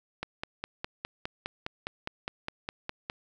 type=click train; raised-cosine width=0.3 ms; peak=-17 dBFS; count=15; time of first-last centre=0.23-3.099 s; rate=4.88 Hz; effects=none